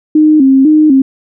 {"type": "tone with vibrato", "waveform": "sine", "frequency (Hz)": 286.8, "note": "D4", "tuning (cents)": -41, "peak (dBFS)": -3, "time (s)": [0.15, 1.02], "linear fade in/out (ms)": 5, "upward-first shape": "square", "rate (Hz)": 2, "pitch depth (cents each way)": 120, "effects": []}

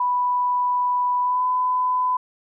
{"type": "tone with pitch glide", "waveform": "sine", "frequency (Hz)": [987.8, 1004.5], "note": ["B5", "B5"], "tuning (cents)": [0, 29], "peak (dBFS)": -18, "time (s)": [0, 2.17], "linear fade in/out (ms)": 5, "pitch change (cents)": 29, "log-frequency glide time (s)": [1.21, 1.44], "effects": []}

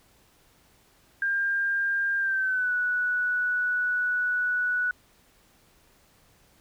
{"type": "tone with pitch glide", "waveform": "sine", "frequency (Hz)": [1600, 1475.7], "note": ["G6", "F#6"], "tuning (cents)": [35, -5], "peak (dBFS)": -23, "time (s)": [1.22, 4.91], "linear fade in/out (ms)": 2, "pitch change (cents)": -140, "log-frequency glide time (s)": [2.18, 2.73], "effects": ["pink hiss -61 dBFS RMS until 6.6 s"]}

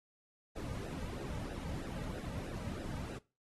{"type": "noise with flanger", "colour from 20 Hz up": "brown", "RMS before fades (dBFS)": -42, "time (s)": [0.55, 3.19], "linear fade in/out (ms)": 20, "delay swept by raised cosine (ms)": [0.89, 2.89], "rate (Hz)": 3.1, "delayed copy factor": -0.8, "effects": ["noise-tail reverb RT60 0.3 s tail -20 dB re dry", "AAC 32 kbps"]}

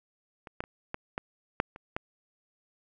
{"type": "clicks", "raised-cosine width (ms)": 0.5, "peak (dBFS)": [-28, -16, -27, -18, -17, -9, -29, -16], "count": 8, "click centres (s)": [0.472, 0.605, 0.639, 0.944, 1.179, 1.601, 1.761, 1.965], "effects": []}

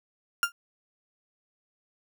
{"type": "tone with exponential decay", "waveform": "35% pulse", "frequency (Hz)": 1396.9, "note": "F6", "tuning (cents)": 0, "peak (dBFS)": -16, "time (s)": [0.43, 0.52], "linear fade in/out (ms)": 1, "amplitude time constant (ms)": 19, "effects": []}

